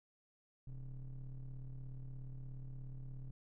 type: ring-modulated tone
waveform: triangle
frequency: 73.42 Hz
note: D2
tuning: in tune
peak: -39 dBFS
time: 0.67-3.31 s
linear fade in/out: 5 ms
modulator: 55 Hz
effects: none